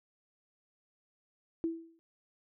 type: tone with exponential decay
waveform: sine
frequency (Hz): 329.6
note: E4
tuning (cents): 0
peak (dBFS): -27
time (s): 1.64-1.99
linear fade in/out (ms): 0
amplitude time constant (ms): 75
effects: none